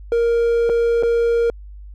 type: tone with dropouts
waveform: triangle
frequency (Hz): 467.5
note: A#4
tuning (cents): +5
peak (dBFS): -12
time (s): 0.12-1.5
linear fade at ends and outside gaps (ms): 1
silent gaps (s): 0.693-0.697 / 1.026-1.033
effects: added 50 Hz sine -34 dBFS peak until 1.94 s